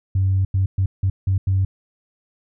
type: tone bursts at uneven times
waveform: sine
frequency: 95.5 Hz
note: G2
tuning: 45 cents flat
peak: -14 dBFS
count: 6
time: 0.15-0.45 / 0.54-0.66 / 0.78-0.86 / 1.03-1.1 / 1.27-1.38 / 1.47-1.65 s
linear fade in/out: 5 ms
effects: tanh soft clip ceiling -11 dBFS